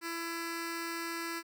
10% pulse tone with notch filter, 334.5 Hz, E4, 25 cents sharp, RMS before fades -38 dBFS, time 0.01-1.43 s, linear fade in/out 50 ms, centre 710 Hz, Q 1.1, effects none

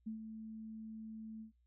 sine tone with ADSR envelope, 220 Hz, A3, in tune, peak -38 dBFS, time 0.06-1.52 s, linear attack 13 ms, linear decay 110 ms, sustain -7 dB, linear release 110 ms, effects noise-tail reverb RT60 0.1 s tail -19 dB re dry + added 60 Hz sine -70 dBFS peak until 1.66 s

